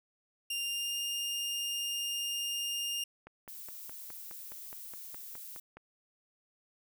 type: tone with pitch glide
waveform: sawtooth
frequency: 2794 to 2815 Hz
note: F7 to F7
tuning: 0 to +13 cents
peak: -30 dBFS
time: 0.5-3.04 s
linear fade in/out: 5 ms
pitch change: +13 cents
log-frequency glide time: 0.61-1.01 s
type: click train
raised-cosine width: 0.5 ms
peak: -34 dBFS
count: 13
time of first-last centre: 3.27-5.77 s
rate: 4.8 Hz
type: noise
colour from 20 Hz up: violet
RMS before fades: -46 dBFS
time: 3.48-5.6 s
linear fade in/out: 5 ms
effects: none